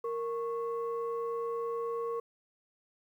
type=tone pair together; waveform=sine; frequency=464.6 / 1103 Hz; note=A#4 / C#6; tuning=-6 / -9 cents; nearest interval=octave + minor third; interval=1497 cents; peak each=-32 / -38 dBFS; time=0.04-2.2 s; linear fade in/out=5 ms; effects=tanh soft clip ceiling -25 dBFS + 11-bit